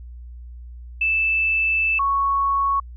sine tone pair in turn, 2637 / 1108.7 Hz, E7 / C#6, 0 / 0 cents, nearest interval octave + minor third, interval 1500 cents, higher first, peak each -17 dBFS, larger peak neither, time 1.01-1.99 / 1.99-2.8 s, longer first, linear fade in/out 5 ms, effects added 60 Hz sine -35 dBFS peak until 2.96 s

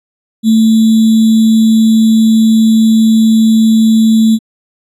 sine tone with sample-and-hold, 221.9 Hz, A3, 15 cents sharp, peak -4 dBFS, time 0.43-4.39 s, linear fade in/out 50 ms, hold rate 3675 Hz, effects resampled to 32000 Hz

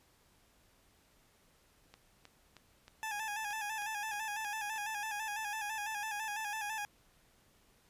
click train, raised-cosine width 0.2 ms, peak -35 dBFS, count 10, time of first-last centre 1.94-4.761 s, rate 3.19 Hz
20% pulse tone with vibrato, 851 Hz, G#5, 42 cents sharp, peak -32 dBFS, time 3.03-6.85 s, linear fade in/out 0 ms, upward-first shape square, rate 6 Hz, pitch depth 54 cents each way
effects pink hiss -68 dBFS RMS until 7.89 s + resampled to 32000 Hz

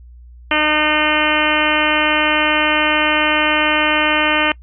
harmonic tone, 304.5 Hz, D#4, 37 cents flat, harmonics 1 / 2 / 3 / 4 / 5 / 6 / 7 / 8 / 9 / 10, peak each -22 / -22 / -22 / -22 / -22 / -22 / -22 / -22 / -22 / -22 dBFS, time 0.51-4.52 s, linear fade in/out 2 ms, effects noise-tail reverb RT60 0.1 s tail -25 dB re dry + added 60 Hz sine -37 dBFS peak until 4.62 s

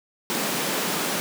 pink high-pass noise, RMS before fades -26 dBFS, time 0.3-1.2 s, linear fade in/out 0 ms, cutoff 160 Hz, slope 48 dB/octave, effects none

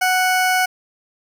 20% pulse tone, 740 Hz, F#5, in tune, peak -10 dBFS, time 0.01-0.66 s, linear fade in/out 10 ms, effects none

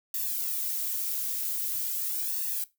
violet noise with flanger, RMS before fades -31 dBFS, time 0.14-2.64 s, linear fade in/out 2 ms, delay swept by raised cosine 1.1 to 3.2 ms, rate 0.44 Hz, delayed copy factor +0.85, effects noise-tail reverb RT60 0.2 s tail -18 dB re dry

